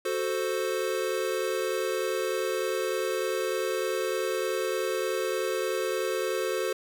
square chord, F# diminished, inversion none, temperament equal, 370 / 440 / 523.3 Hz, F#4 / A4 / C5, 0 / 0 / 0 cents, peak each -32 dBFS, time 0.05-6.73 s, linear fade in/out 5 ms, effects none

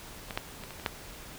clicks, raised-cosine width 0.3 ms, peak -20 / -13 / -26 / -26 / -29 / -11 dBFS, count 6, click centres 0.308 / 0.375 / 0.637 / 0.707 / 0.798 / 0.862 s, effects pink hiss -46 dBFS RMS until 1.38 s

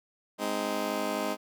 15% pulse chord, Ab major, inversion none, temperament just, 207.7 / 259.6 / 311.5 Hz, Ab3 / C4 / Eb4, 0 / -13 / +2 cents, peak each -28 dBFS, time 0.38-1.37 s, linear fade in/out 50 ms, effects none

